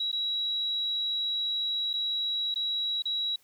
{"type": "tone with dropouts", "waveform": "sine", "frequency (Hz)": 3882, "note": "B7", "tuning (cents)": -31, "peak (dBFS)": -27, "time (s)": [0, 3.36], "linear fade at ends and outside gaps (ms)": 5, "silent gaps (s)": [[0.117, 0.127], [1.932, 1.937], [2.543, 2.558], [3.022, 3.054]], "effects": ["white hiss -64 dBFS RMS until 3.43 s"]}